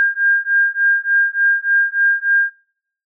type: beating tone pair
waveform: sine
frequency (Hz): 1605 / 1608.4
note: G6 / G6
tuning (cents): +40 / +44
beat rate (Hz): 3.4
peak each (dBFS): -16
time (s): 0-2.5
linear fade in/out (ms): 0
effects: noise-tail reverb RT60 0.6 s tail -21 dB re dry